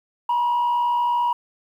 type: tone with frequency modulation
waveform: sine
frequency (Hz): 962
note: B5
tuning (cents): -46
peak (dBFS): -16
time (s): 0.29-1.33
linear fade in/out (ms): 5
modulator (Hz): 66.5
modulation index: 0.39
effects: tanh soft clip ceiling -16 dBFS + 9-bit